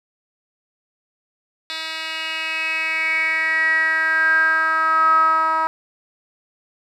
10% pulse tone with band-pass filter sweep, 320 Hz, D#4, 49 cents sharp, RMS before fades -19 dBFS, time 1.7-5.67 s, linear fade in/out 0 ms, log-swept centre 3400 to 1100 Hz, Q 8.8, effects none

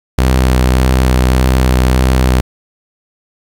sawtooth tone with vibrato, 63.7 Hz, C2, 46 cents flat, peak -4 dBFS, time 0.18-2.41 s, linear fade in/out 5 ms, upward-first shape sine, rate 1.7 Hz, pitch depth 17 cents each way, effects 7-bit

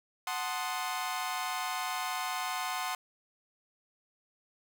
sawtooth chord, F# diminished seventh, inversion none, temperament equal, 740 / 880 / 1046.5 / 1244.5 Hz, F#5 / A5 / C6 / Eb6, 0 / 0 / 0 / 0 cents, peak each -33 / -37 / -33 / -37 dBFS, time 0.27-2.95 s, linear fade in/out 2 ms, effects none

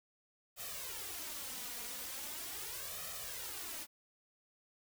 white noise with flanger, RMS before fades -44 dBFS, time 0.56-3.87 s, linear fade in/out 50 ms, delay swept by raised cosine 1.6 to 4.2 ms, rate 0.4 Hz, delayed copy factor +0.75, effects none

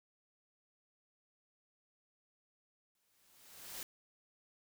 white noise with exponential growth, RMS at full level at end -43 dBFS, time 2.95-3.83 s, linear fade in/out 2 ms, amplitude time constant 190 ms, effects none

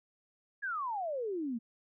sine exponential sweep, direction down, 1702 to 219.1 Hz, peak -33 dBFS, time 0.62-1.59 s, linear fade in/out 20 ms, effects none

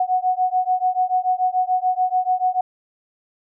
sine beating tone pair, 734 / 740.9 Hz, F#5 / F#5, -14 / +2 cents, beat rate 6.9 Hz, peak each -20 dBFS, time 0-2.61 s, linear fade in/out 5 ms, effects none

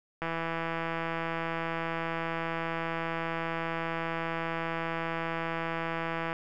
click train, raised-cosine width 0.5 ms, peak -18 dBFS, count 1009, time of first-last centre 0.22-6.329 s, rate 165 Hz, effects none

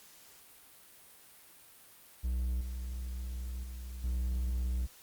triangle tone with level steps, 62 Hz, B1, 7 cents sharp, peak -28 / -34 / -38 / -28 dBFS, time 2.23-4.87 s, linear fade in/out 20 ms, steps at 2.61 / 3.63 / 4.04 s, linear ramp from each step 2 ms, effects white hiss -57 dBFS RMS until 5.02 s + Opus 48 kbps

